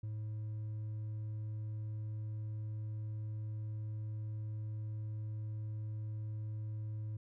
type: tone with hard clipping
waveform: sine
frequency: 107.7 Hz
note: A2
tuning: 37 cents flat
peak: -39 dBFS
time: 0.03-7.17 s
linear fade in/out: 5 ms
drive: 2 dB
effects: none